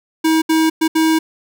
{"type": "tone bursts at uneven times", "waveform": "square", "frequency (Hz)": 319.7, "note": "D#4", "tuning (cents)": 47, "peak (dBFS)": -12, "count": 4, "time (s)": [[0.24, 0.42], [0.49, 0.7], [0.81, 0.88], [0.95, 1.19]], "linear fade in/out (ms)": 10, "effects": []}